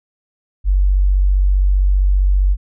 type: tone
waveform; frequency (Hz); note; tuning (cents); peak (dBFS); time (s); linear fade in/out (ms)
sine; 47.61; G1; -50; -10; 0.64-2.57; 50
effects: none